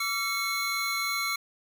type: tone cluster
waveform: square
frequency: 1152 / 1351 / 2194 / 4096 Hz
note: D6 / E6 / C#7 / C8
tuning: -34 / +42 / -18 / -38 cents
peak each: -36 / -36 / -31 / -34 dBFS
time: 0-1.36 s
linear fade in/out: 5 ms
effects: none